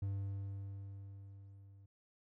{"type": "tone with level ramp", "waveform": "triangle", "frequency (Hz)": 98.6, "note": "G2", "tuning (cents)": 11, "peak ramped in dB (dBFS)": [-33, -55], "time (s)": [0.02, 1.86], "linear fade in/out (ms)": 5, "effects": []}